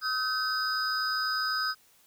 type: tone cluster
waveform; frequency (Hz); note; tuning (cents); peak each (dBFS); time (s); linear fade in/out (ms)
triangle; 1272 / 1532 / 4980; D#6 / G6 / D#8; +38 / -40 / +1; -30; 0.01-1.75; 50
effects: white hiss -62 dBFS RMS until 2.06 s